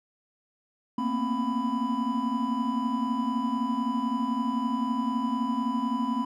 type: tone cluster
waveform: triangle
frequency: 229.5 / 241.2 / 265.1 / 995 Hz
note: A#3 / B3 / C4 / B5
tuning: -27 / -41 / +23 / +13 cents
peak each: -29 dBFS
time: 0.98-6.25 s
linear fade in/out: 5 ms
effects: none